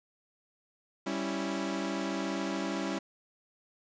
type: chord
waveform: sawtooth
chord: C# diminished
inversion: second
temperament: equal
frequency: 196 / 277.2 / 329.6 Hz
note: G3 / C#4 / E4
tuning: 0 / 0 / 0 cents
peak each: -32 dBFS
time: 1.06-2.99 s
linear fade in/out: 10 ms
effects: resampled to 16000 Hz + 9-bit